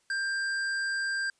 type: tone with hard clipping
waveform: sine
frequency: 1587 Hz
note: G6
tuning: 21 cents sharp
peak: -30 dBFS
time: 0.1-1.3 s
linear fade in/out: 2 ms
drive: 12 dB
effects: white hiss -70 dBFS RMS until 1.39 s + resampled to 22050 Hz